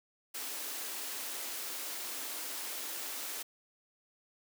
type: high-pass noise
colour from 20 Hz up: white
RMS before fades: -40 dBFS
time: 0.34-3.43 s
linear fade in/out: 10 ms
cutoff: 240 Hz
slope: 96 dB/octave
effects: none